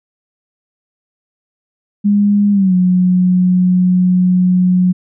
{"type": "tone with pitch glide", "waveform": "sine", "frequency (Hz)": [204.2, 181.92], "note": ["G#3", "F#3"], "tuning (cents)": [-29, -29], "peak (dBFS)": -8, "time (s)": [2.04, 4.93], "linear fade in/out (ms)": 20, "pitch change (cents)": -200, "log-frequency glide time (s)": [2.52, 2.74], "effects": []}